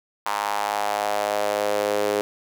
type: tone with high-pass filter sweep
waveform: sawtooth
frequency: 103.5 Hz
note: G#2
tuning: 5 cents flat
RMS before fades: -24 dBFS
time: 0.26-2.21 s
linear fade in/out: 0 ms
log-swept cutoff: 950 to 440 Hz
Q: 3.6
effects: none